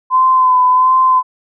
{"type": "tone with vibrato", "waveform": "sine", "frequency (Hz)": 1021, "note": "C6", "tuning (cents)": -43, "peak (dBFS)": -7, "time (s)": [0.1, 1.23], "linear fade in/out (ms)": 50, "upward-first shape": "sine", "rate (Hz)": 1.4, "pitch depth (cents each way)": 28, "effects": []}